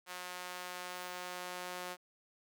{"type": "tone with high-pass filter sweep", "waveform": "sawtooth", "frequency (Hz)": 180.1, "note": "F#3", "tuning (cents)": -46, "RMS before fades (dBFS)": -44, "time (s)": [0.06, 1.97], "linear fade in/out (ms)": 50, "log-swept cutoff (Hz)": [960, 580], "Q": 0.75, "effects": []}